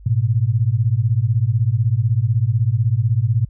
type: beating tone pair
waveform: sine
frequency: 106 / 122 Hz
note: G#2 / B2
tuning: +36 / -21 cents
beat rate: 16 Hz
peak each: -17 dBFS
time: 0.06-3.45 s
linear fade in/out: 5 ms
effects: added 50 Hz sine -38 dBFS peak until 3.49 s